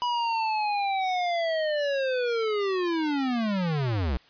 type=linear sweep; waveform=square; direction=down; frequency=981 to 58.27 Hz; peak=-25 dBFS; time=0.02-4.17 s; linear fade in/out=0 ms; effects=white hiss -57 dBFS RMS until 4.29 s + resampled to 11025 Hz